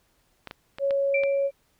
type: clicks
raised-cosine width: 0.3 ms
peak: -20 dBFS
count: 5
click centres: 0.473 / 0.511 / 0.785 / 0.908 / 1.236 s
type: tone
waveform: sine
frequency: 554.4 Hz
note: C#5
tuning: in tune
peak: -21 dBFS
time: 0.79-1.51 s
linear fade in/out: 50 ms
type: tone with exponential decay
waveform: sine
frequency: 2349 Hz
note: D7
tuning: in tune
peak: -22 dBFS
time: 1.14-1.52 s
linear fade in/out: 5 ms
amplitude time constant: 82 ms
effects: pink hiss -67 dBFS RMS until 1.79 s